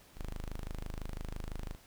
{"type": "tone", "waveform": "sawtooth", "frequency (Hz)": 25.96, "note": "G#0", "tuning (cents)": 0, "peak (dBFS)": -34, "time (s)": [0.15, 1.77], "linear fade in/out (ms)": 50, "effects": ["pink hiss -60 dBFS RMS until 1.86 s"]}